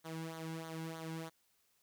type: tone with flanger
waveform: sawtooth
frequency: 162.1 Hz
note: E3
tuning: 29 cents flat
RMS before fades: -44 dBFS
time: 0.04-1.3 s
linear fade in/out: 20 ms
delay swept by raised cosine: 0.38 to 1.68 ms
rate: 3.2 Hz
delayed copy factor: -0.7
effects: white hiss -75 dBFS RMS until 1.82 s